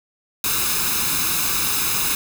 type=noise with comb filter; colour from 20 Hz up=white; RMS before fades=-21 dBFS; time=0.44-2.15 s; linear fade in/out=2 ms; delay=0.78 ms; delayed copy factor=+0.65; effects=none